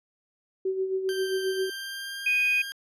sine tone with tremolo, 379.9 Hz, F#4, 46 cents sharp, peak -23 dBFS, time 0.65-1.7 s, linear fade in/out 5 ms, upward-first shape sine, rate 7.5 Hz, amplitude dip 55%
20% pulse tone with pitch glide, 1568 to 1605.6 Hz, G6 to G6, 0 to +41 cents, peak -29 dBFS, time 1.09-2.72 s, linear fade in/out 0 ms, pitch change +41 cents, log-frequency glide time 1.48-2.35 s
sine tone, 2489 Hz, D#7, in tune, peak -21 dBFS, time 2.26-2.62 s, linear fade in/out 5 ms
effects resampled to 32000 Hz

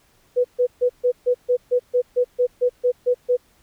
sine tone bursts, 493.9 Hz, B4, in tune, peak -14 dBFS, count 14, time 0.36-3.37 s, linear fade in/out 20 ms, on 85 ms, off 140 ms, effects pink hiss -59 dBFS RMS until 3.62 s

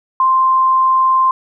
sine tone, 1046.5 Hz, C6, in tune, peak -9 dBFS, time 0.2-1.31 s, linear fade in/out 2 ms, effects none

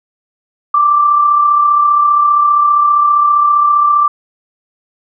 sine tone with amplitude modulation, 1174.7 Hz, D6, in tune, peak -5 dBFS, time 0.74-4.08 s, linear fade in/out 5 ms, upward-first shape sine, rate 35.1 Hz, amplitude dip 40%, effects none

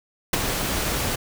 pink noise with ADSR envelope, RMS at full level -18 dBFS, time 0.33-1.16 s, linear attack 5 ms, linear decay 22 ms, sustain -7 dB, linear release 12 ms, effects none

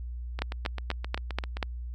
two click trains, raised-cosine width 0.3 ms, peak -12 / -19 dBFS, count 6 / 10, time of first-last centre 0.42-1.628 / 0.39-1.57 s, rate 4.14 / 7.63 Hz, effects added 60 Hz sine -34 dBFS peak until 1.94 s

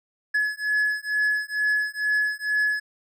triangle beating tone pair, 1700 / 1702.2 Hz, G#6 / G#6, +40 / +42 cents, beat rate 2.2 Hz, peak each -23 dBFS, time 0.34-2.8 s, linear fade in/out 10 ms, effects none

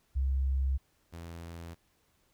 sine / sawtooth tone pair in turn, 66.8 / 84.16 Hz, C2 / E2, +36 / +36 cents, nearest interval major third, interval 400 cents, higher second, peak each -26 / -38 dBFS, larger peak first, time 0.15-0.78 / 1.12-1.75 s, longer neither, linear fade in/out 20 ms, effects pink hiss -71 dBFS RMS until 2.33 s

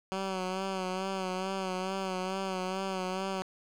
10% pulse tone with vibrato, 188.6 Hz, F#3, 33 cents sharp, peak -24 dBFS, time 0.12-3.42 s, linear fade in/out 0 ms, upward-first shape sine, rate 2.3 Hz, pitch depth 43 cents each way, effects low-pass 7000 Hz 12 dB/octave + 9-bit

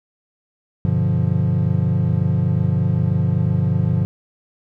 triangle chord, G dominant seventh, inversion none, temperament equal, 98 / 123.47 / 146.83 / 174.61 Hz, G2 / B2 / D3 / F3, 0 / 0 / 0 / 0 cents, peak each -19 dBFS, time 0.85-4.05 s, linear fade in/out 0 ms, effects none

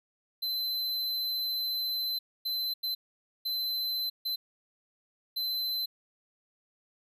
square tone bursts at uneven times, 4057 Hz, B7, 46 cents sharp, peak -30 dBFS, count 6, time 0.42-2.19 / 2.45-2.74 / 2.83-2.95 / 3.45-4.1 / 4.25-4.36 / 5.36-5.86 s, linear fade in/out 10 ms, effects none

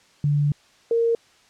sine tone pair in turn, 145.7 / 462.6 Hz, D3 / A#4, -13 / -13 cents, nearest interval octave + minor sixth, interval 2000 cents, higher second, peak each -17 dBFS, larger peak neither, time 0.24-0.52 / 0.91-1.15 s, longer first, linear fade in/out 2 ms, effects white hiss -56 dBFS RMS until 1.49 s + low-pass 6000 Hz 12 dB/octave

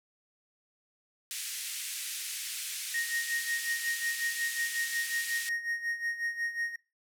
white band-pass noise, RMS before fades -38 dBFS, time 1.31-5.49 s, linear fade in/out 0 ms, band 1900 to 12000 Hz, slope 24 dB/octave
triangle tone with tremolo, 1864.7 Hz, A#6, in tune, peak -27 dBFS, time 2.94-6.76 s, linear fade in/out 5 ms, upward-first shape sine, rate 5.5 Hz, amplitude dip 75%
effects noise-tail reverb RT60 0.3 s tail -21 dB re dry

